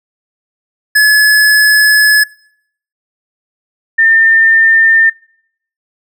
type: tone pair in turn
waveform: square / sine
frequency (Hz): 1707 / 1804.8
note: G#6 / A6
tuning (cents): +47 / +44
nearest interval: minor second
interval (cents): 97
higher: second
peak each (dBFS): -5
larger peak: neither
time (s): 0.95-2.24 / 3.98-5.1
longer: first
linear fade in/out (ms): 10
effects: noise-tail reverb RT60 0.7 s tail -25 dB re dry